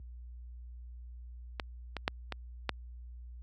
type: clicks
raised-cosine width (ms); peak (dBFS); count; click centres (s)
0.3; -17 / -20 / -12 / -20 / -13; 5; 1.598 / 1.967 / 2.079 / 2.323 / 2.693
effects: added 60 Hz sine -35 dBFS peak until 3.42 s + high-pass 100 Hz 12 dB/octave